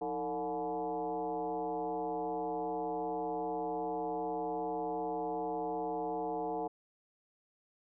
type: tone with frequency modulation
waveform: sine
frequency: 587.3 Hz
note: D5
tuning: in tune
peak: -33 dBFS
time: 0.01-6.68 s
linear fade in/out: 10 ms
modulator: 136 Hz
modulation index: 2.1
effects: none